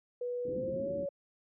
sine tone with pitch glide, 489.5 to 562.3 Hz, B4 to C#5, -15 to +25 cents, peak -33 dBFS, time 0.21-1.09 s, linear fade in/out 5 ms, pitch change +240 cents, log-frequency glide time 0.44-0.91 s
white low-pass noise, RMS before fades -41 dBFS, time 0.45-1.06 s, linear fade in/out 5 ms, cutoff 380 Hz, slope 48 dB/octave
effects high-pass 100 Hz 12 dB/octave

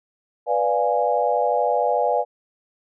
sine chord, B diminished seventh, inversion none, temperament equal, 493.9 / 587.3 / 698.5 / 830.6 Hz, B4 / D5 / F5 / Ab5, 0 / 0 / 0 / 0 cents, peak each -23 dBFS, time 0.46-2.25 s, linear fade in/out 50 ms, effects none

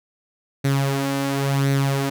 sawtooth tone with flanger, 138 Hz, C#3, 7 cents flat, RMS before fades -21 dBFS, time 0.64-2.1 s, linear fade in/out 10 ms, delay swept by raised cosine 0.49 to 3.89 ms, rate 0.94 Hz, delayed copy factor +0.55, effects none

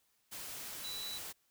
sine tone in noise, 3951 Hz, B7, in tune, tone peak -41 dBFS, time 0.83-1.19 s, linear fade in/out 20 ms, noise white, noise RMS -45 dBFS, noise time 0.31-1.33 s, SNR +1 dB, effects white hiss -75 dBFS RMS until 1.5 s

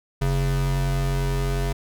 square tone pair together, 45.69 / 136.8 Hz, F#1 / C#3, -21 / -23 cents, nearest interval octave + perfect fifth, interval 1898 cents, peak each -24 / -25 dBFS, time 0.21-1.73 s, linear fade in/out 10 ms, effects none

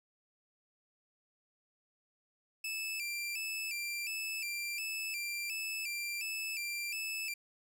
sawtooth tone with vibrato, 2489 Hz, D#7, in tune, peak -33 dBFS, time 2.64-7.34 s, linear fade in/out 5 ms, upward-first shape square, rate 1.4 Hz, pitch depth 87 cents each way, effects none

